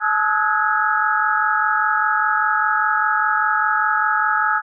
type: tone cluster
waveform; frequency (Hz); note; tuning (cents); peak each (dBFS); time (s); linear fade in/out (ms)
sine; 861 / 1265 / 1310 / 1458 / 1657; A5 / D#6 / E6 / F#6 / G#6; -38 / +28 / -11 / -26 / -4; -22; 0-4.62; 50
effects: none